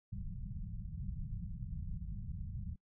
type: low-pass noise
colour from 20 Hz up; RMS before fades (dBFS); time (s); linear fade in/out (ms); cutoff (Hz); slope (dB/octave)
pink; -42; 0.12-2.76; 10; 200; 96
effects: noise-tail reverb RT60 0.1 s tail -26 dB re dry